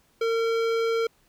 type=tone with hard clipping; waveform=sine; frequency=456.2 Hz; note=A#4; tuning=37 cents flat; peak=-24 dBFS; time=0.21-1.07 s; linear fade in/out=5 ms; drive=16 dB; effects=pink hiss -64 dBFS RMS until 1.28 s